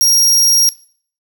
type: tone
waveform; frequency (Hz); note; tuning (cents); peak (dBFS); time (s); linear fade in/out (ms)
sawtooth; 5620; F8; +10; -6; 0.01-0.69; 0
effects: noise-tail reverb RT60 0.5 s tail -18 dB re dry